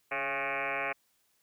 sine tone with frequency modulation, 1490 Hz, F#6, 12 cents sharp, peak -30 dBFS, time 0.11-0.93 s, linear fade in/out 10 ms, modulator 134 Hz, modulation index 7.6, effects white hiss -72 dBFS RMS until 1.42 s

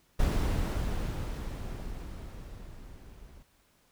brown noise with level ramp, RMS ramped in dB -25 to -52 dBFS, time 0.19-3.43 s, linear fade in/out 10 ms, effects pink hiss -67 dBFS RMS until 3.91 s

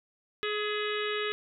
harmonic tone with a mistuned harmonic, 421.3 Hz, G#4, 25 cents sharp, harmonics 1 / 3 / 4 / 5 / 6 / 7 / 8 / 9, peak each -32 / -37 / -38 / -39 / -40 / -40 / -41 / -42 dBFS, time 0.43-1.32 s, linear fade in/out 0 ms, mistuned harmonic 5, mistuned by -42 cents, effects none

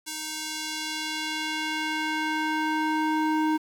square tone with band-pass filter sweep, 311.1 Hz, D#4, in tune, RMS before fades -28 dBFS, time 0.06-3.58 s, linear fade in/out 20 ms, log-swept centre 7800 to 670 Hz, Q 0.85, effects 8-bit

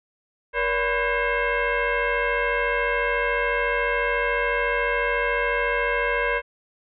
sine tone with frequency modulation, 570 Hz, C#5, 48 cents sharp, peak -20 dBFS, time 0.53-6.42 s, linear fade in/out 50 ms, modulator 523 Hz, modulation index 3.5, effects none

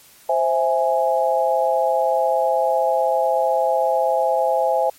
sine chord, C augmented, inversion none, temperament equal, 523.3 / 659.3 / 830.6 Hz, C5 / E5 / G#5, 0 / 0 / 0 cents, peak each -20 dBFS, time 0.29-4.9 s, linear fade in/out 5 ms, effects white hiss -49 dBFS RMS until 4.98 s + MP3 64 kbps

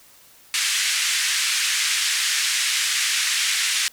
pink band-pass noise, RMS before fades -22 dBFS, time 0.54-3.88 s, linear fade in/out 0 ms, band 1800 to 9500 Hz, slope 24 dB/octave, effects white hiss -51 dBFS RMS until 3.92 s

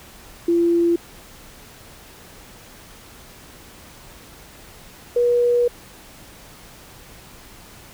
sine tone pair in turn, 341.1 / 482.4 Hz, F4 / B4, -41 / -41 cents, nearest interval tritone, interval 600 cents, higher second, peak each -14 dBFS, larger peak neither, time 0.48-0.96 / 5.16-5.68 s, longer second, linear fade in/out 5 ms, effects pink hiss -44 dBFS RMS until 7.93 s

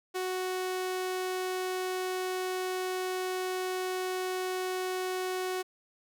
sawtooth tone, 370 Hz, F#4, in tune, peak -27 dBFS, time 0.14-5.63 s, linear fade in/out 20 ms, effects none

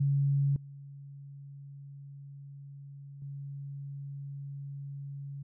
sine tone with level steps, 140 Hz, C#3, 18 cents sharp, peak -24 / -44 / -38 dBFS, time 0-5.43 s, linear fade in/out 10 ms, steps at 0.56 / 3.22 s, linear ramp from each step 2 ms, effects none

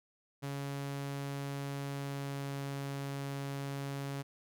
sawtooth tone with pitch glide, 140 to 139.11 Hz, C#3 to C#3, +18 to +6 cents, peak -33 dBFS, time 0.42-4.23 s, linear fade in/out 20 ms, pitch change -12 cents, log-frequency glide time 1.87-2.62 s, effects none

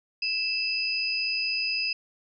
sine tone pair together, 2637 / 4978 Hz, E7 / D#8, 0 / 0 cents, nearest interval major seventh, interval 1100 cents, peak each -28 dBFS, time 0.22-1.93 s, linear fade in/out 5 ms, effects none

